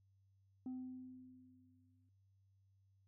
sine tone with exponential decay, 255.9 Hz, C4, 38 cents flat, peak -39 dBFS, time 0.66-2.09 s, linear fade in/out 2 ms, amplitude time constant 310 ms, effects tanh soft clip ceiling -41 dBFS + added 97 Hz sine -70 dBFS peak until 3.07 s

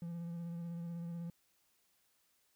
triangle tone with vibrato, 169.9 Hz, F3, 47 cents flat, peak -38 dBFS, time 0.02-1.3 s, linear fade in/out 2 ms, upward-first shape sine, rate 16 Hz, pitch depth 23 cents each way, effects white hiss -75 dBFS RMS until 2.55 s

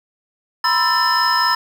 triangle tone cluster, 963 / 1027 / 1324 / 1780 / 5130 Hz, B5 / C6 / E6 / A6 / E8, -44 / -33 / +7 / +20 / -48 cents, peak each -18 dBFS, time 0.64-1.55 s, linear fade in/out 5 ms, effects tanh soft clip ceiling -6 dBFS + 7-bit

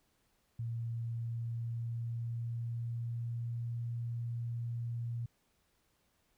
sine tone with pitch glide, 116 to 117.82 Hz, A#2 to A#2, -8 to +19 cents, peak -35 dBFS, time 0.59-5.26 s, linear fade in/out 5 ms, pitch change +27 cents, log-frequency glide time 0.96-3.72 s, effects pink hiss -75 dBFS RMS until 6.37 s

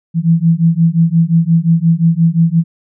sine beating tone pair, 163.1 / 168.8 Hz, E3 / E3, -18 / +41 cents, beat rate 5.7 Hz, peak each -11 dBFS, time 0.14-2.64 s, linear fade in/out 50 ms, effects none

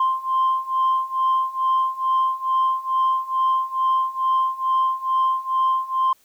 sine beating tone pair, 1046.5 / 1048.8 Hz, C6 / C6, 0 / +4 cents, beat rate 2.3 Hz, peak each -21 / -19 dBFS, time 0-6.13 s, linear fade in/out 5 ms, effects tanh soft clip ceiling -13 dBFS + white hiss -59 dBFS RMS until 6.24 s

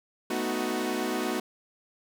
sawtooth chord, B dominant seventh, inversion third, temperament equal with one note detuned, 220 / 249.2 / 311.1 / 370 Hz, A3 / B3 / D#4 / F#4, 0 / +16 / 0 / 0 cents, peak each -31 / -29 / -30 / -28 dBFS, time 0.3-1.4 s, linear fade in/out 5 ms, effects none

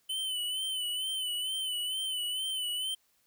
square tone with vibrato, 3027 Hz, F#7, 39 cents sharp, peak -32 dBFS, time 0.09-2.95 s, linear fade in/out 10 ms, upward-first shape sine, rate 2.2 Hz, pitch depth 56 cents each way, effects white hiss -71 dBFS RMS until 3.26 s

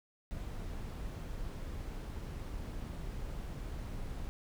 brown noise, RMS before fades -41 dBFS, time 0.31-4.29 s, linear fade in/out 0 ms, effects none

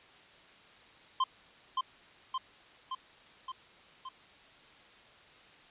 square tone with echo, 1045 Hz, C6, 2 cents flat, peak -26 dBFS, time 1.2-1.24 s, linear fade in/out 5 ms, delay 570 ms, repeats 5, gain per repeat -3 dB, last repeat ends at 4.09 s, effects white hiss -57 dBFS RMS until 5.7 s + resampled to 8000 Hz

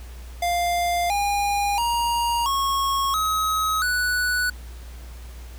square tone with pitch steps, 698.5 / 811.7 / 943.2 / 1096.1 / 1273.7 / 1480.1 Hz, F5 / G#5 / A#5 / C#6 / D#6 / F#6, 0 / -40 / +20 / -20 / +40 / 0 cents, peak -21 dBFS, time 0.42-4.5 s, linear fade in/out 5 ms, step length 680 ms, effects added 60 Hz sine -36 dBFS peak until 5.58 s + pink hiss -48 dBFS RMS until 5.58 s

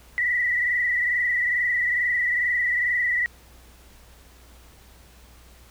sine tone with frequency modulation, 1950 Hz, B6, 23 cents flat, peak -20 dBFS, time 0.18-3.26 s, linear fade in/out 0 ms, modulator 22.3 Hz, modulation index 2.7, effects added 60 Hz sine -50 dBFS peak until 5.7 s + pink hiss -53 dBFS RMS until 5.7 s

